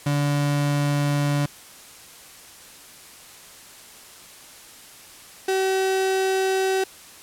35% pulse tone pair in turn, 144.5 / 381.2 Hz, D3 / G4, -28 / -48 cents, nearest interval octave + perfect fourth, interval 1680 cents, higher second, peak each -18 dBFS, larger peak neither, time 0.06-1.46 / 5.48-6.84 s, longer first, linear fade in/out 5 ms, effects white hiss -45 dBFS RMS until 7.22 s + low-pass 12000 Hz 12 dB/octave

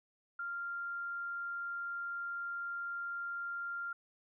sine tone, 1392 Hz, F6, 6 cents flat, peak -37 dBFS, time 0.39-3.93 s, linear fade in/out 5 ms, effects none

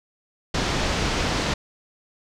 pink low-pass noise, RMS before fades -24 dBFS, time 0.54-1.54 s, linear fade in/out 5 ms, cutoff 6200 Hz, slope 24 dB/octave, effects none

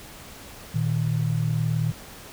sine tone pair together, 116.4 / 155.38 Hz, A#2 / D#3, -2 / -2 cents, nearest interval perfect fourth, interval 500 cents, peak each -24 / -24 dBFS, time 0.74-1.92 s, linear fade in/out 10 ms, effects pink hiss -43 dBFS RMS until 2.32 s

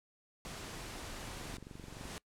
pink noise, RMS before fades -45 dBFS, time 0.45-1.57 s, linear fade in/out 0 ms
pink noise with exponential growth, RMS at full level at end -43 dBFS, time 0.98-2.18 s, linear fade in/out 0 ms, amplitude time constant 260 ms
click train, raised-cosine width 3 ms, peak -35 dBFS, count 17, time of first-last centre 1.37-2.054 s, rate 23.4 Hz
effects noise-tail reverb RT60 0.1 s tail -24 dB re dry + low-pass 10000 Hz 12 dB/octave

